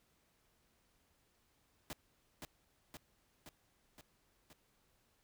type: noise with echo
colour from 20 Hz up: pink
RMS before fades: -45 dBFS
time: 1.9-1.93 s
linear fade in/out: 0 ms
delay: 520 ms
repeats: 5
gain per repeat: -3 dB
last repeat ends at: 4.53 s
effects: pink hiss -75 dBFS RMS until 5.23 s